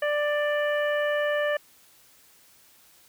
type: harmonic tone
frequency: 590 Hz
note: D5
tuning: 8 cents sharp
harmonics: 1 / 2 / 3 / 4 / 5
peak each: -24 / -35 / -29 / -42 / -39 dBFS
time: 0.02-1.57 s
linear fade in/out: 5 ms
effects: white hiss -57 dBFS RMS until 3.08 s